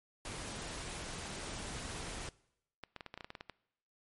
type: noise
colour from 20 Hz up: pink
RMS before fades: -43 dBFS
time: 0.25-2.29 s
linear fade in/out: 2 ms
type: clicks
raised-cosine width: 0.3 ms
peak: -28 dBFS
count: 12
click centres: 2.837 / 2.963 / 3.008 / 3.063 / 3.141 / 3.176 / 3.208 / 3.245 / 3.304 / 3.352 / 3.409 / 3.497 s
effects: noise-tail reverb RT60 0.8 s tail -22 dB re dry + MP3 48 kbps